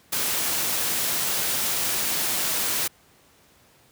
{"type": "noise", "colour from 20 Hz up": "white", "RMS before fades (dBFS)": -25, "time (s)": [0.12, 2.88], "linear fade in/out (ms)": 10, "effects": ["pink hiss -57 dBFS RMS until 3.91 s", "high-pass 80 Hz 12 dB/octave"]}